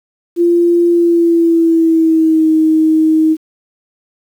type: tone with pitch glide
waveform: sine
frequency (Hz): 344.4 to 315.8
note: F4 to D#4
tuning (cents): -24 to +26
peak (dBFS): -7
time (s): 0.36-3.37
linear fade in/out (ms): 50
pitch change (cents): -150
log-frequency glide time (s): 0.9-2.49
effects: 7-bit